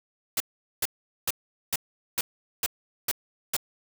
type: noise bursts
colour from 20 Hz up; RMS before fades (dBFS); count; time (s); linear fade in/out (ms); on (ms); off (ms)
white; -26; 8; 0.37-3.566; 2; 32; 420
effects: none